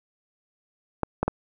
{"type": "clicks", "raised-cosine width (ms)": 1, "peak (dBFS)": -9, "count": 3, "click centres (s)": [1.033, 1.23, 1.28], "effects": []}